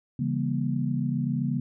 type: chord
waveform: sine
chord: C# diminished seventh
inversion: none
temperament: just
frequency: 138.59 / 166.31 / 199.57 / 239.5 Hz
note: C#3 / E3 / G3 / Bb3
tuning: 0 / +16 / +31 / +47 cents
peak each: -28 / -32 / -32 / -29 dBFS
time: 0.19-1.6 s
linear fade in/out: 5 ms
effects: none